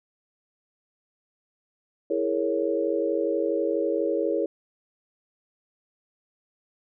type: chord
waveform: sine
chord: A# half-diminished seventh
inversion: second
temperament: equal with one note detuned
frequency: 329.6 / 414.1 / 466.2 / 554.4 Hz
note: E4 / G#4 / A#4 / C#5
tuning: 0 / -5 / 0 / 0 cents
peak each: -28 dBFS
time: 2.1-4.46 s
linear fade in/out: 5 ms
effects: none